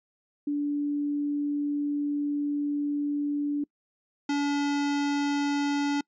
sine / square tone pair in turn, 290.3 / 286.3 Hz, D4 / D4, -20 / -44 cents, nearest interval unison, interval 24 cents, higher first, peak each -25 dBFS, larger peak neither, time 0.47-3.64 / 4.29-6.01 s, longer first, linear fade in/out 5 ms, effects noise-tail reverb RT60 0.1 s tail -26 dB re dry + resampled to 16000 Hz

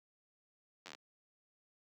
slowing click train, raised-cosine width 0.2 ms, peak -30 dBFS, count 8, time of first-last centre 0.86-0.949 s, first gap 10 ms, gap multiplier 1.08, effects high-pass 200 Hz 12 dB/octave + 12-bit

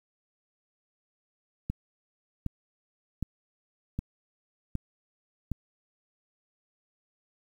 click train, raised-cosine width 5 ms, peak -18 dBFS, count 6, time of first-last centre 1.7-5.517 s, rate 1.31 Hz, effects 9-bit

